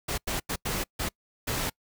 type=noise bursts at uneven times; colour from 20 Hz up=pink; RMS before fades=-30 dBFS; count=6; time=0.08-0.18 / 0.27-0.4 / 0.49-0.56 / 0.65-0.84 / 0.99-1.09 / 1.47-1.7 s; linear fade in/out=10 ms; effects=noise-tail reverb RT60 0.1 s tail -26 dB re dry